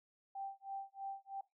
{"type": "tone with tremolo", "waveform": "sine", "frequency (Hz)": 784, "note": "G5", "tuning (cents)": 0, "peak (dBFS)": -39, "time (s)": [0.35, 1.41], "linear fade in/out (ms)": 5, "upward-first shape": "sine", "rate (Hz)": 3.1, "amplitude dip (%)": 100, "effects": ["noise-tail reverb RT60 0.2 s tail -18 dB re dry"]}